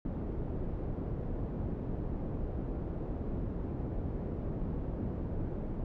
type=low-pass noise; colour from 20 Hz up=pink; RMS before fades=-36 dBFS; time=0.05-5.84 s; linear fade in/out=2 ms; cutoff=410 Hz; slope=12 dB/octave; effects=none